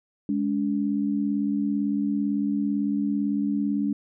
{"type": "tone pair together", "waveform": "sine", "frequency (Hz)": [207.7, 285.6], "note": ["G#3", "D4"], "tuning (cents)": [0, -48], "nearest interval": "tritone", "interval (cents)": 552, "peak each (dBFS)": -25, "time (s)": [0.29, 3.93], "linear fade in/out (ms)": 2, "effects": []}